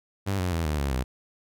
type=tone with pitch steps; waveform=sawtooth; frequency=98.5 / 90.32 / 82.83 / 75.95 / 69.65 / 63.87 Hz; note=G2 / F#2 / E2 / D#2 / C#2 / C2; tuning=+9 / -41 / +9 / -41 / +9 / -41 cents; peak=-21 dBFS; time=0.26-1.04 s; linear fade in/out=20 ms; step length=130 ms; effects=none